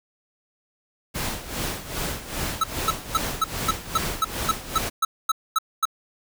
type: noise with tremolo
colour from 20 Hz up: pink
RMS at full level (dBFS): -27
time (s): 1.14-4.9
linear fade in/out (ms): 20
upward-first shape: sine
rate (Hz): 2.5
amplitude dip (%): 75
type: tone bursts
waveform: square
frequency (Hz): 1303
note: E6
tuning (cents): -20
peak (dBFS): -18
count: 13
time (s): 2.61-5.854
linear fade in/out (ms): 5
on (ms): 28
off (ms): 240
effects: none